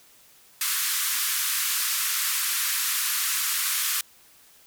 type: band-pass noise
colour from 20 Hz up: white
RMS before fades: -26 dBFS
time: 0.61-4.01 s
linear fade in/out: 2 ms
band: 1100 to 16000 Hz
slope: 48 dB/octave
effects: white hiss -55 dBFS RMS until 4.66 s